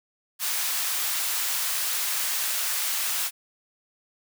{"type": "high-pass noise", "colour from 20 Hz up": "white", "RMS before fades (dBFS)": -27, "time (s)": [0.39, 3.31], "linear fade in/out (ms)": 50, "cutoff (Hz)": 920, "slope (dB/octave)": 12, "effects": []}